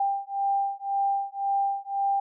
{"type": "beating tone pair", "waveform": "sine", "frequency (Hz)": [792, 793.9], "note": ["G5", "G5"], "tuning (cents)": [18, 22], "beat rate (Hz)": 1.9, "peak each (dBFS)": -27, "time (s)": [0, 2.2], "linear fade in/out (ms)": 5, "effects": []}